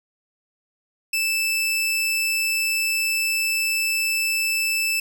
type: tone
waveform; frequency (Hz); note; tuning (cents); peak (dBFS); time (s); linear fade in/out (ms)
sawtooth; 2637; E7; 0; -17; 1.13-5; 5
effects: none